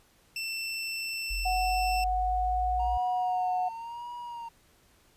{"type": "tone", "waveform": "25% pulse", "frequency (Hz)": 2677, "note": "E7", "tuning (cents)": 26, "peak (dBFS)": -28, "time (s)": [0.36, 2.04], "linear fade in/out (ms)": 2}
{"type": "exponential sweep", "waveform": "sine", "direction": "up", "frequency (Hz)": [43.83, 58.27], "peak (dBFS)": -31, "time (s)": [1.3, 2.98], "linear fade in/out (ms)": 10}
{"type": "tone with pitch glide", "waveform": "sine", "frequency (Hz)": [740, 731.5], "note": ["F#5", "F#5"], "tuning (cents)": [0, -20], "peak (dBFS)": -26, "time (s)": [1.45, 3.69], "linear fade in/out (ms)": 10, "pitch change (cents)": -20, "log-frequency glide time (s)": [1.65, 3.26]}
{"type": "tone with vibrato", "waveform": "triangle", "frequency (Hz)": 932, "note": "A#5", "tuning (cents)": -1, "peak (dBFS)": -35, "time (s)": [2.79, 4.49], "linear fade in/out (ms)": 10, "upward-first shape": "sine", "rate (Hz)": 0.92, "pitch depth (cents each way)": 57}
{"effects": ["pink hiss -63 dBFS RMS until 5.16 s", "resampled to 32000 Hz"]}